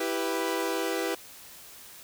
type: chord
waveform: sawtooth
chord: E minor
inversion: none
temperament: equal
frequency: 329.6 / 392 / 493.9 Hz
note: E4 / G4 / B4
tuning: 0 / 0 / 0 cents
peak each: -28 dBFS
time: 0-1.15 s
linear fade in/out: 5 ms
effects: white hiss -48 dBFS RMS until 2.03 s